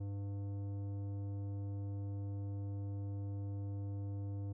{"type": "tone with tanh clipping", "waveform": "sine", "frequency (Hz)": 100, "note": "G2", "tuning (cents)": 35, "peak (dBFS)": -40, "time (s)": [0, 4.53], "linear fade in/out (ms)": 10, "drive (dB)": 12, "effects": []}